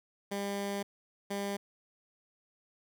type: tone bursts at uneven times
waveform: 15% pulse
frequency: 200 Hz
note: G3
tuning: 35 cents sharp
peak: -27 dBFS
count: 2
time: 0.31-0.83 / 1.3-1.57 s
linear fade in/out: 10 ms
effects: none